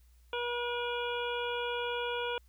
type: harmonic tone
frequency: 481.4 Hz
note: B4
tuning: 44 cents flat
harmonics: 1 / 2 / 3 / 5 / 6 / 7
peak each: -35 / -38 / -40 / -42 / -43 / -43 dBFS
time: 0.33-2.38 s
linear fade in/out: 2 ms
effects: added 60 Hz sine -58 dBFS peak until 2.48 s + white hiss -72 dBFS RMS until 2.48 s